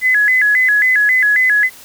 sine tone with vibrato, 1846 Hz, A#6, 17 cents flat, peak -9 dBFS, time 0.01-1.7 s, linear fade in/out 50 ms, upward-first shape square, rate 3.7 Hz, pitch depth 160 cents each way, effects white hiss -39 dBFS RMS until 1.84 s

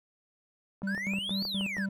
click train, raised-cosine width 1 ms, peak -28 dBFS, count 7, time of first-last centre 0.82-1.768 s, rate 6.33 Hz
triangle tone with tremolo, 196 Hz, G3, in tune, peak -28 dBFS, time 0.83-1.89 s, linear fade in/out 5 ms, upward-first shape square, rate 4.2 Hz, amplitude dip 80%
triangle exponential two-way sweep, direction up then down, 1480 to 4699 to 1480 Hz, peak -31 dBFS, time 0.87-1.86 s, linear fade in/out 5 ms, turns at 1.45 s
effects none

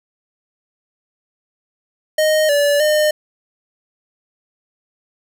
square tone with pitch steps, 620 / 577 / 608 Hz, D#5 / D5 / D#5, -6 / -31 / -40 cents, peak -13 dBFS, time 2.18-3.11 s, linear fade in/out 5 ms, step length 310 ms, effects none

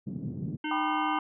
white band-pass noise, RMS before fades -35 dBFS, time 0.06-0.57 s, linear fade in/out 20 ms, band 120 to 240 Hz, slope 24 dB/octave
harmonic tone, 306 Hz, D#4, 29 cents flat, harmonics 1 / 3 / 5 / 7 / 9 / 10, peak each -32 / -37 / -39 / -40 / -42 / -42 dBFS, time 0.64-1.19 s, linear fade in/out 5 ms
sine chord, G augmented, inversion none, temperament equal with one note detuned, 784 / 987.8 / 1214 Hz, G5 / B5 / D#6, 0 / 0 / -43 cents, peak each -32 dBFS, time 0.71-1.19 s, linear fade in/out 2 ms
effects none

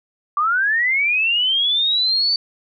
sine linear sweep, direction up, 1148 to 4584 Hz, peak -15 dBFS, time 0.37-2.36 s, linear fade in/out 2 ms, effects none

